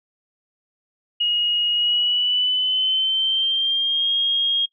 sine tone with pitch glide, 2882 to 3254 Hz, F#7 to G#7, -46 to -36 cents, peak -17 dBFS, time 1.2-4.66 s, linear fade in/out 10 ms, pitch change +210 cents, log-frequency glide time 1.73-4.11 s, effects noise-tail reverb RT60 0.1 s tail -22 dB re dry

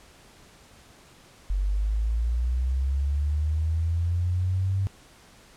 sine linear sweep, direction up, 46.27 to 98 Hz, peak -22 dBFS, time 1.5-4.87 s, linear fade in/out 0 ms, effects pink hiss -53 dBFS RMS until 5.56 s + low-pass 10000 Hz 12 dB/octave

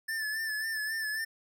square tone with vibrato, 1754 Hz, A6, 6 cents flat, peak -32 dBFS, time 0.08-1.25 s, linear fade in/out 10 ms, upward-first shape sine, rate 3.7 Hz, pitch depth 46 cents each way, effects none

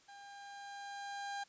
30% pulse tone with level ramp, 803 Hz, G5, 41 cents sharp, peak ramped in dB -50 to -36 dBFS, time 0.08-1.44 s, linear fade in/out 10 ms, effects white hiss -66 dBFS RMS until 1.48 s + resampled to 16000 Hz

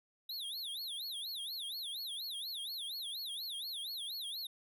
square tone with vibrato, 3752 Hz, A#7, 11 cents sharp, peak -40 dBFS, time 0.29-4.47 s, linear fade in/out 5 ms, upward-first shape sine, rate 4.2 Hz, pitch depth 270 cents each way, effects none

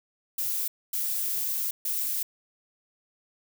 violet noise bursts at uneven times, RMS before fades -29 dBFS, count 3, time 0.38-0.68 / 0.93-1.71 / 1.85-2.23 s, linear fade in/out 5 ms, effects none

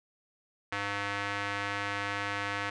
square tone with band-pass filter, 101.1 Hz, G#2, 46 cents flat, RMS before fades -34 dBFS, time 0.72-2.7 s, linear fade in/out 5 ms, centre 1800 Hz, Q 1.4, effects resampled to 22050 Hz

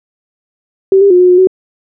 sine tone with pitch steps, 385.4 / 399 / 358.8 / 362.5 / 360.3 / 374.2 Hz, G4 / G4 / F4 / F#4 / F#4 / F#4, -29 / +31 / +47 / -35 / -46 / +20 cents, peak -3 dBFS, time 0.92-1.472 s, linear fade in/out 2 ms, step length 92 ms, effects none

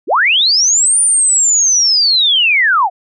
sine linear two-way sweep, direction up then down, 224.2 to 9397 to 670 Hz, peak -8 dBFS, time 0.07-2.9 s, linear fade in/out 50 ms, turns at 1 s, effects none

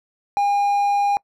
triangle tone, 810 Hz, G#5, 43 cents flat, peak -14 dBFS, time 0.37-1.17 s, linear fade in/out 0 ms, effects noise-tail reverb RT60 0.1 s tail -25 dB re dry

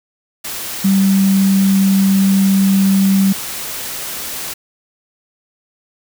sine tone in noise, 194.1 Hz, G3, 17 cents flat, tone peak -9 dBFS, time 0.84-3.33 s, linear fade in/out 10 ms, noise white, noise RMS -25 dBFS, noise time 0.44-4.54 s, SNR +13 dB, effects none

